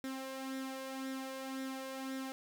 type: tone with flanger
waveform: sawtooth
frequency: 265.3 Hz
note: C4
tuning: 24 cents sharp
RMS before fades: -42 dBFS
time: 0.04-2.32 s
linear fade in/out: 0 ms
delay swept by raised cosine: 0.53 to 1.83 ms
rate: 1.9 Hz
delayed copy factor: +0.55
effects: none